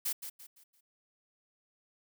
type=noise with echo; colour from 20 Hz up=blue; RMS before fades=-33 dBFS; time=0.05-0.13 s; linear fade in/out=10 ms; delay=170 ms; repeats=4; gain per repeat=-9 dB; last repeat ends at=0.81 s; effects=none